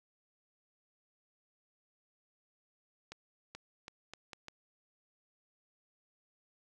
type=accelerating click train; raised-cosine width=0.2 ms; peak=-28 dBFS; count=6; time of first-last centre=3.12-4.484 s; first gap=430 ms; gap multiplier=0.77; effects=none